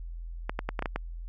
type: clicks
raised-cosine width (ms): 0.5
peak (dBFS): -15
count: 7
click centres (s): 0.495 / 0.591 / 0.69 / 0.792 / 0.824 / 0.858 / 0.96
effects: added 42 Hz sine -36 dBFS peak until 1.28 s